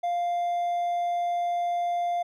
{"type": "tone with hard clipping", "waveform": "triangle", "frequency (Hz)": 698.5, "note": "F5", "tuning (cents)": 0, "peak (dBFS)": -25, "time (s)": [0.03, 2.23], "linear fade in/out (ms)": 10, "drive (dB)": 5, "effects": []}